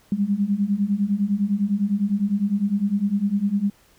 sine beating tone pair, 196 / 205.9 Hz, G3 / G#3, 0 / -15 cents, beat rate 9.9 Hz, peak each -23 / -21 dBFS, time 0.12-3.7 s, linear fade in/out 2 ms, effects pink hiss -57 dBFS RMS until 3.98 s

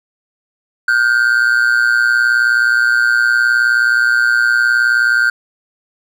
triangle ring-modulated tone, 1489 Hz, F#6, 11 cents sharp, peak -5 dBFS, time 0.88-5.3 s, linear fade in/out 5 ms, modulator 59.6 Hz, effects none

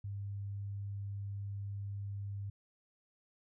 sine tone, 100.2 Hz, G2, 38 cents sharp, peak -38 dBFS, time 0.04-2.5 s, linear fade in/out 5 ms, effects none

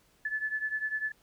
sine beating tone pair, 1731 / 1741 Hz, A6 / A6, -29 / -19 cents, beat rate 10 Hz, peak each -32 / -35 dBFS, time 0.25-1.12 s, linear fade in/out 5 ms, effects pink hiss -66 dBFS RMS until 1.22 s

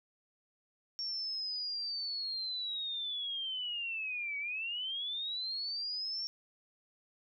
sine linear two-way sweep, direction down then up, 5510 to 2249 to 5510 Hz, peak -35 dBFS, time 0.99-6.27 s, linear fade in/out 0 ms, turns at 4.38 s, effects none

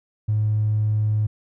triangle tone with tanh clipping, 106.8 Hz, G#2, 49 cents sharp, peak -17 dBFS, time 0.28-1.27 s, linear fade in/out 10 ms, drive 1 dB, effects none

